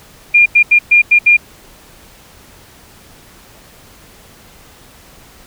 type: tone bursts at uneven times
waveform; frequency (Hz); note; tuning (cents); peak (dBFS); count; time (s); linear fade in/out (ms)
sine; 2409; D7; +43; -4; 6; 0.34-0.46 / 0.55-0.63 / 0.71-0.79 / 0.91-1.02 / 1.11-1.19 / 1.26-1.37; 10
effects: pink hiss -42 dBFS RMS until 5.46 s